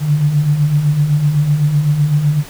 sine beating tone pair, 141.6 / 149.5 Hz, C#3 / D3, +37 / +31 cents, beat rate 7.9 Hz, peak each -19 / -11 dBFS, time 0-2.44 s, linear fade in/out 50 ms, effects pink hiss -35 dBFS RMS until 2.49 s

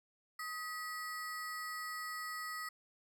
square ring-modulated tone, 1605 Hz, G6, 40 cents sharp, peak -38 dBFS, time 0.39-2.69 s, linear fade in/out 5 ms, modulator 345 Hz, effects none

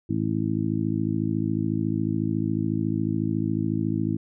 harmonic tone, 54 Hz, A1, 32 cents flat, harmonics 2 / 3 / 4 / 5 / 6, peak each -29 / -29 / -29 / -29 / -29 dBFS, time 0.09-4.17 s, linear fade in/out 10 ms, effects none

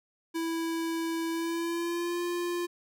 square tone with pitch glide, 329.6 to 349 Hz, E4 to F4, 0 to -1 cents, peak -30 dBFS, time 0.34-2.67 s, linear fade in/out 20 ms, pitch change +99 cents, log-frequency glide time 1.3-2.23 s, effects none

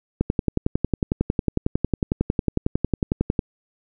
click train, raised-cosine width 3 ms, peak -6 dBFS, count 36, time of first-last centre 0.21-3.392 s, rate 11 Hz, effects none

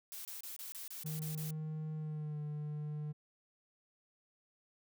blue noise bursts, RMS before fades -46 dBFS, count 9, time 0.12-1.506 s, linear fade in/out 0 ms, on 130 ms, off 27 ms
triangle tone with pitch glide, 155.56 to 149.91 Hz, D#3 to D3, 0 to +36 cents, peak -36 dBFS, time 1.04-3.13 s, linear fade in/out 20 ms, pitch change -64 cents, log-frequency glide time 1.95-2.39 s
effects none

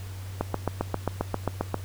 click train, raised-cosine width 1 ms, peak -11 dBFS, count 11, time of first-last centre 0.41-1.743 s, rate 7.5 Hz, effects added 95 Hz sine -35 dBFS peak until 1.84 s + pink hiss -47 dBFS RMS until 1.84 s

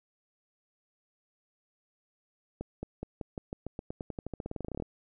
accelerating click train, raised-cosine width 2 ms, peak -23 dBFS, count 26, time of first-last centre 2.61-4.823 s, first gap 220 ms, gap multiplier 0.91, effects none

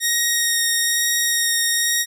10% pulse tone with vibrato, 1870 Hz, A#6, 5 cents sharp, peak -8 dBFS, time 0-2.06 s, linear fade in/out 50 ms, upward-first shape sine, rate 1.1 Hz, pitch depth 10 cents each way, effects none

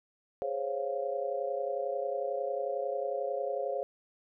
sine chord, Db major seventh, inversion second, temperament equal, 415.3 / 523.3 / 554.4 / 698.5 Hz, Ab4 / C5 / Db5 / F5, 0 / 0 / 0 / 0 cents, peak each -38 / -36 / -34 / -38 dBFS, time 0.42-3.83 s, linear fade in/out 0 ms, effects none

